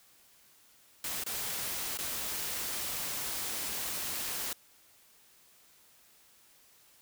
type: noise with dropouts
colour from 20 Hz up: white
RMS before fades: -36 dBFS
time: 1.04-4.53 s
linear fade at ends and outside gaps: 2 ms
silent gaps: 1.238-1.263 / 1.974-1.987 s
effects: white hiss -62 dBFS RMS until 7.01 s